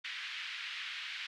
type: band-pass noise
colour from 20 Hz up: white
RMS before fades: -42 dBFS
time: 0.04-1.27 s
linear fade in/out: 10 ms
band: 1600 to 3400 Hz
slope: 24 dB/octave
effects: none